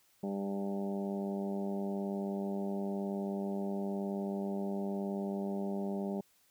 harmonic tone with a mistuned harmonic, 99 Hz, G2, 18 cents sharp, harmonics 2 / 3 / 4 / 5 / 6 / 7 / 8 / 9, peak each -35 / -46 / -40 / -52 / -44 / -49 / -50 / -54 dBFS, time 0.23-6.21 s, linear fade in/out 5 ms, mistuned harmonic 8, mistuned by +15 cents, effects white hiss -69 dBFS RMS until 6.5 s

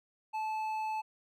sine tone with hard clipping, 870 Hz, A5, 20 cents flat, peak -34 dBFS, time 0.33-1.02 s, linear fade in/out 20 ms, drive 6 dB, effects none

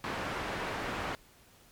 white low-pass noise, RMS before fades -36 dBFS, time 0.04-1.15 s, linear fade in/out 0 ms, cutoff 1600 Hz, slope 12 dB/octave, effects pink hiss -60 dBFS RMS until 1.71 s + MP3 96 kbps

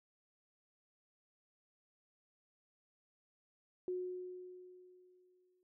sine tone with exponential decay, 364.1 Hz, F#4, 28 cents flat, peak -35 dBFS, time 3.88-5.63 s, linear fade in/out 1 ms, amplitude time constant 380 ms, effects none

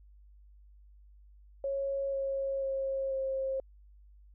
sine tone with pitch steps, 550 / 544.6 / 539.3 / 534 Hz, C#5 / C#5 / C#5 / C5, -14 / -31 / -48 / +35 cents, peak -30 dBFS, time 1.64-3.6 s, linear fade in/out 2 ms, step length 490 ms, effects added 50 Hz sine -54 dBFS peak until 4.34 s

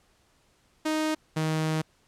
sawtooth tone pair in turn, 311.1 / 157.36 Hz, D#4 / D#3, 0 / +20 cents, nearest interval octave, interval 1180 cents, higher first, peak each -21 dBFS, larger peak neither, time 0.85-1.15 / 1.36-1.82 s, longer second, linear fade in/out 10 ms, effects pink hiss -65 dBFS RMS until 2.07 s + low-pass 10000 Hz 12 dB/octave

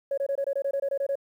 sine tone bursts, 554.4 Hz, C#5, in tune, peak -23 dBFS, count 12, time 0.11-1.155 s, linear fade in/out 5 ms, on 66 ms, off 23 ms, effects tanh soft clip ceiling -20 dBFS + 10-bit

